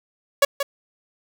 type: tone with echo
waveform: sawtooth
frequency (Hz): 562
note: C#5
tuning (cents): +24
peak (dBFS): -8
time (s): 0.42-0.45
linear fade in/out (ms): 5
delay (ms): 180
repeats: 1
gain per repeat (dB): -9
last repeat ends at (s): 0.63
effects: 7-bit